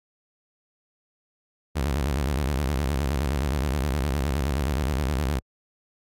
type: tone with vibrato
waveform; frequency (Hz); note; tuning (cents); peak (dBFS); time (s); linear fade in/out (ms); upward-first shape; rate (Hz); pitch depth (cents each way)
sawtooth; 69.4; C#2; +3; -19; 1.75-5.4; 20; square; 9.6; 160
effects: AAC 64 kbps